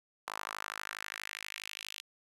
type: tone with high-pass filter sweep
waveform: sawtooth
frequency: 52.3 Hz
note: G#1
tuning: 13 cents sharp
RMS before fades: -43 dBFS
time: 0.27-2.01 s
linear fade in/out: 10 ms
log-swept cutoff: 1000 to 3100 Hz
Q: 2.3
effects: resampled to 32000 Hz